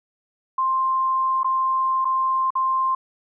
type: tone with dropouts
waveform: sine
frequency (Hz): 1051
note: C6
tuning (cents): +7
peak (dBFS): -18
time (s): 0.58-2.95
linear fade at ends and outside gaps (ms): 5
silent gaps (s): 1.433-1.444 / 2.047-2.052 / 2.505-2.553
effects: none